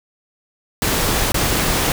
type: noise with dropouts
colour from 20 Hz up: pink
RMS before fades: -18 dBFS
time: 0.82-1.92 s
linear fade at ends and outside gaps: 1 ms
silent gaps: 1.32-1.343 s
effects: none